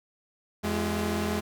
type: tone cluster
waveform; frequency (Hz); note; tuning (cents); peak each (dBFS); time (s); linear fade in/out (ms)
sawtooth; 84.8 / 210.2 / 342.1 / 389.2; E2 / G#3 / F4 / G4; +50 / +21 / -36 / -12; -29 / -25 / -31 / -33; 0.63-1.41; 20
effects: none